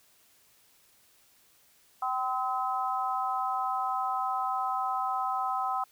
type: harmonic tone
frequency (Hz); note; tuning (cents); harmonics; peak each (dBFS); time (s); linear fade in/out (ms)
256.6; C4; -34; 3 / 4 / 5; -31 / -33 / -32; 2.02-5.84; 5
effects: white hiss -63 dBFS RMS until 5.91 s